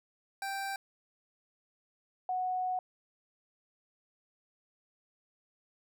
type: tone pair in turn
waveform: 25% pulse / sine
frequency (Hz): 784 / 737.4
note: G5 / F#5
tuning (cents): 0 / -6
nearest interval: minor second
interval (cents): 106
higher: first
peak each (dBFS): -31 / -30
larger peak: second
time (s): 0.42-0.76 / 2.29-2.79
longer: second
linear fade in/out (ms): 2
effects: none